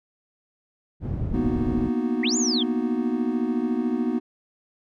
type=low-pass noise; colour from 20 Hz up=white; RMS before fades=-28 dBFS; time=1-1.91 s; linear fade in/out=50 ms; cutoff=150 Hz; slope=12 dB/octave
type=chord; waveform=triangle; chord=B major seventh; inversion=third; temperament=equal; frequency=233.1 / 246.9 / 311.1 / 370 Hz; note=A#3 / B3 / D#4 / F#4; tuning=0 / 0 / 0 / 0 cents; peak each=-26 / -23 / -27 / -29 dBFS; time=1.33-4.2 s; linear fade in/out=20 ms
type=linear two-way sweep; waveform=sine; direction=up then down; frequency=1760 to 7220 to 3083 Hz; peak=-23 dBFS; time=2.23-2.63 s; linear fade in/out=5 ms; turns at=2.37 s
effects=none